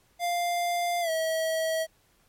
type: tone with pitch glide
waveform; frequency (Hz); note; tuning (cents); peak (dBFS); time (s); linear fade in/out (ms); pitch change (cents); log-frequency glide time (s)
square; 698 to 643.8; F5 to E5; -1 to -41; -26; 0.19-1.87; 50; -140; 1.01-1.1
effects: pink hiss -65 dBFS RMS until 2.28 s + MP3 64 kbps